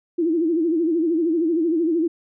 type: tone with vibrato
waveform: sine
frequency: 329.4 Hz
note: E4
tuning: 1 cent flat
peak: -17 dBFS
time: 0.18-2.08 s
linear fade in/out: 10 ms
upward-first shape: sine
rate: 13 Hz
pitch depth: 110 cents each way
effects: none